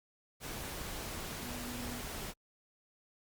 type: tone in noise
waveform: sine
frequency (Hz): 243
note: B3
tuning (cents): -28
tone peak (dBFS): -44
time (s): 1.41-2.05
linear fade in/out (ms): 50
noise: pink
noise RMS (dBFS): -42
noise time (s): 0.4-2.34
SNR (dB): -5
effects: Opus 48 kbps